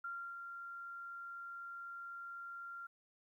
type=tone with ADSR envelope; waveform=sine; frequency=1384 Hz; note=F6; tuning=16 cents flat; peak=-40 dBFS; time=0.04-2.87 s; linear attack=6 ms; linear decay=310 ms; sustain=-5 dB; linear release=9 ms; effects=13-bit